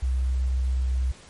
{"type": "tone", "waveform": "sine", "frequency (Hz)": 64.3, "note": "C2", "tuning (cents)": -30, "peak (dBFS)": -21, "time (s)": [0.02, 1.12], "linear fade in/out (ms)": 10, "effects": ["pink hiss -49 dBFS RMS until 1.29 s", "MP3 48 kbps"]}